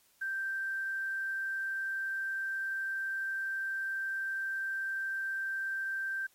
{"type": "tone with quantisation", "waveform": "sine", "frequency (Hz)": 1568, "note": "G6", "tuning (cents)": 0, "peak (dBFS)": -32, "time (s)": [0.21, 6.27], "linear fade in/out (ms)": 10, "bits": 10, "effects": ["white hiss -67 dBFS RMS until 6.34 s", "MP3 64 kbps"]}